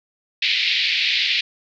pink band-pass noise, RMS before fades -20 dBFS, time 0.42-1.41 s, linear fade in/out 5 ms, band 2100 to 4500 Hz, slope 48 dB/octave, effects none

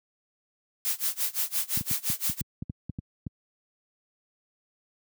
blue noise with tremolo, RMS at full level -26 dBFS, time 0.85-2.41 s, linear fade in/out 0 ms, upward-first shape sine, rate 5.8 Hz, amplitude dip 95%
clicks, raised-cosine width 5 ms, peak -19 dBFS, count 11, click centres 1.774 / 1.81 / 1.912 / 2.1 / 2.297 / 2.411 / 2.624 / 2.698 / 2.896 / 2.988 / 3.267 s
effects high-pass 100 Hz 12 dB/octave

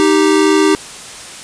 square tone pair together, 310.8 / 392 Hz, D#4 / G4, -2 / 0 cents, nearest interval major third, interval 402 cents, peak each -12 dBFS, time 0-0.75 s, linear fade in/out 0 ms, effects white hiss -31 dBFS RMS until 1.43 s + resampled to 22050 Hz

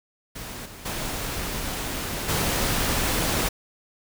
pink noise with level steps, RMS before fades -36 / -42 / -30 / -24 dBFS, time 0.35-3.49 s, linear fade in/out 10 ms, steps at 0.65 / 0.85 / 2.28 s, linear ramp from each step 10 ms, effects none

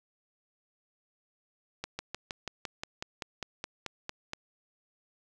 slowing click train, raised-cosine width 0.2 ms, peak -18 dBFS, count 14, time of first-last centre 1.84-4.334 s, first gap 150 ms, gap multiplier 1.04, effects none

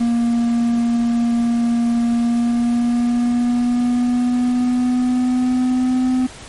triangle tone with pitch glide, 235.2 to 255 Hz, A#3 to C4, +16 to -44 cents, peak -12 dBFS, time 0-6.27 s, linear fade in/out 10 ms, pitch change +140 cents, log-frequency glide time 2.14-6.07 s, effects pink hiss -37 dBFS RMS until 6.48 s + MP3 48 kbps

